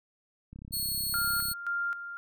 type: click train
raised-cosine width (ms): 5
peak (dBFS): -33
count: 34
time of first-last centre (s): 0.53-1.515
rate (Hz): 33.5
type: tone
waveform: 10% pulse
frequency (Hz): 4345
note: C#8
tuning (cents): -35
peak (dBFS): -23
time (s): 0.72-1.54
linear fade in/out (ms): 20
type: tone with tremolo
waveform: sine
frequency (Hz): 1396.9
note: F6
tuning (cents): 0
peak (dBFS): -28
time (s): 1.14-2.17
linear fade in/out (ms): 0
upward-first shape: square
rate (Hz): 1.9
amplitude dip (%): 65
effects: none